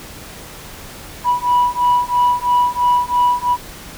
sine beating tone pair, 978 / 981 Hz, B5 / B5, -17 / -12 cents, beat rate 3 Hz, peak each -14 dBFS, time 1.24-3.57 s, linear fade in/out 50 ms, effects tanh soft clip ceiling -8 dBFS + pink hiss -35 dBFS RMS until 3.97 s

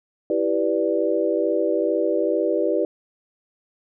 sine chord, E minor seventh, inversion none, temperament equal, 329.6 / 392 / 493.9 / 587.3 Hz, E4 / G4 / B4 / D5, 0 / 0 / 0 / 0 cents, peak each -24 dBFS, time 0.3-2.85 s, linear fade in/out 2 ms, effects none

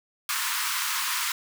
pink high-pass noise, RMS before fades -28 dBFS, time 0.29-1.32 s, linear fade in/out 2 ms, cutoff 940 Hz, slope 96 dB/octave, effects none

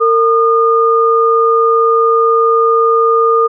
sine tone pair together, 456.2 / 1217.9 Hz, A#4 / D#6, -37 / -37 cents, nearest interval octave + perfect fourth, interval 1700 cents, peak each -10 dBFS, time 0-3.48 s, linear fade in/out 20 ms, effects none

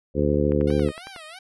harmonic tone, 73.42 Hz, D2, in tune, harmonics 1 / 2 / 3 / 4 / 5 / 6 / 7, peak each -26 / -26 / -26 / -26 / -26 / -26 / -26 dBFS, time 0.14-0.92 s, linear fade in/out 50 ms
click train, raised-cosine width 0.5 ms, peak -23 dBFS, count 8, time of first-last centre 0.52-1.162 s, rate 10.9 Hz
10% pulse tone with vibrato, 698.5 Hz, F5, in tune, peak -31 dBFS, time 0.67-1.39 s, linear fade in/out 5 ms, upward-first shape sine, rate 3 Hz, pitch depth 220 cents each way
effects resampled to 24000 Hz

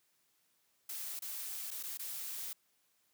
blue noise with dropouts, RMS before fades -42 dBFS, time 0.89-2.53 s, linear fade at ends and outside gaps 5 ms, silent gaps 1.193-1.22 / 1.707-1.712 / 1.829-1.835 / 1.974-1.993 s, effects white hiss -75 dBFS RMS until 3.13 s + high-pass 80 Hz 12 dB/octave

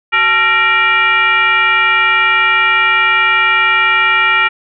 sine tone with frequency modulation, 1864.7 Hz, A#6, in tune, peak -8 dBFS, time 0.12-4.49 s, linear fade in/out 20 ms, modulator 495 Hz, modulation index 1.6, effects none

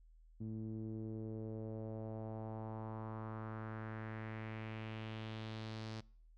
sawtooth tone with low-pass filter sweep, 110 Hz, A2, in tune, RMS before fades -45 dBFS, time 0.4-6.01 s, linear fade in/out 10 ms, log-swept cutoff 260 to 4900 Hz, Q 2.4, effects noise-tail reverb RT60 0.6 s tail -25 dB re dry + added 40 Hz sine -60 dBFS peak until 6.37 s

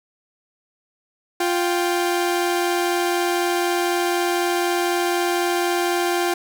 sawtooth tone pair together, 350 / 784 Hz, F4 / G5, +4 / 0 cents, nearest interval octave + major second, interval 1396 cents, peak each -16 / -21 dBFS, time 1.4-6.34 s, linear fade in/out 5 ms, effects none

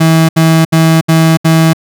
35% pulse tone bursts, 161.9 Hz, E3, 31 cents flat, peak -3 dBFS, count 5, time 0-1.734 s, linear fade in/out 10 ms, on 290 ms, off 71 ms, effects none

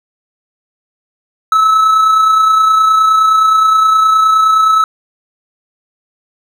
triangle tone with amplitude modulation, 1300 Hz, E6, 24 cents flat, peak -3 dBFS, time 1.52-4.84 s, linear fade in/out 2 ms, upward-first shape sine, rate 29.6 Hz, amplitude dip 35%, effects none

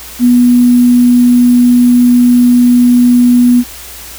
sine tone with sample-and-hold, 244.4 Hz, B3, 18 cents flat, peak -3 dBFS, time 0.19-3.64 s, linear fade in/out 50 ms, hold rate 11025 Hz, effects added 60 Hz sine -36 dBFS peak until 4.18 s + white hiss -29 dBFS RMS until 4.18 s

